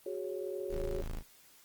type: chord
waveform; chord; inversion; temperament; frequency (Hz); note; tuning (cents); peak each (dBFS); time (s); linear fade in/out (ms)
sine; F# suspended second; none; equal with one note detuned; 370 / 411.5 / 554.4; F#4 / G#4 / C#5; 0 / -16 / 0; -39 / -40 / -41; 0.06-1.02; 5
type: tone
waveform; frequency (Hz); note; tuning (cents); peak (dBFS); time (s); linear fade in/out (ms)
40% pulse; 27; A0; -32; -35; 0.69-1.23; 50
effects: white hiss -61 dBFS RMS until 1.64 s + Opus 24 kbps